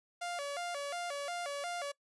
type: tone with vibrato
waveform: sawtooth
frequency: 631 Hz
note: D#5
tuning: 24 cents sharp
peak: -33 dBFS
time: 0.21-1.92 s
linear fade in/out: 10 ms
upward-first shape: square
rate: 2.8 Hz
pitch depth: 180 cents each way
effects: noise-tail reverb RT60 0.1 s tail -21 dB re dry + resampled to 24000 Hz